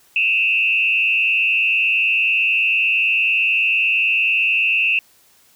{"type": "tone with frequency modulation", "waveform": "sine", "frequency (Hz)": 2642, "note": "E7", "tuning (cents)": 3, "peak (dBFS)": -14, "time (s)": [0.16, 4.99], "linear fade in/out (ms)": 2, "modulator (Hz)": 109, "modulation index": 1.2, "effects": ["white hiss -54 dBFS RMS until 5.55 s"]}